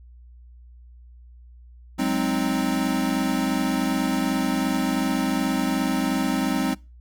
square chord, Ab dominant seventh, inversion third, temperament equal, 185 / 207.7 / 261.6 / 311.1 Hz, Gb3 / Ab3 / C4 / Eb4, 0 / 0 / 0 / 0 cents, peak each -29 / -29 / -25 / -29 dBFS, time 1.98-6.75 s, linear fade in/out 20 ms, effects noise-tail reverb RT60 0.3 s tail -24 dB re dry + added 60 Hz sine -44 dBFS peak until 7 s

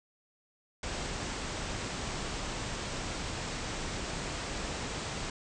pink low-pass noise, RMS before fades -37 dBFS, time 0.83-5.3 s, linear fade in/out 2 ms, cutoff 8400 Hz, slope 96 dB/octave, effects none

